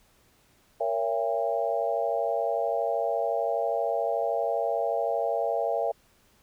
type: chord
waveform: sine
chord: A# diminished seventh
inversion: none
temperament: just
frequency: 466.2 / 559.4 / 671.3 / 805.5 Hz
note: A#4 / C#5 / E5 / G5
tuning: 0 / +16 / +31 / +47 cents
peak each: -31 / -30 / -28 / -32 dBFS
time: 0.8-5.92 s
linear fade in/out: 10 ms
effects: pink hiss -63 dBFS RMS until 6.42 s